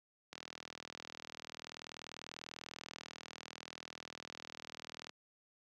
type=click train; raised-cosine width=0.2 ms; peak=-28 dBFS; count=193; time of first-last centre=0.33-5.094 s; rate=40.3 Hz; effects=high-pass 150 Hz 12 dB/octave